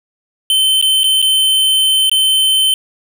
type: tone with dropouts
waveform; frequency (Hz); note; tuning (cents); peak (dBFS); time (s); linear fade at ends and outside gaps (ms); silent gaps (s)
square; 3079; G7; -32; -10; 0.5-2.74; 1; 0.814-0.825 / 1.034-1.041 / 1.218-1.225 / 2.096-2.115
effects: none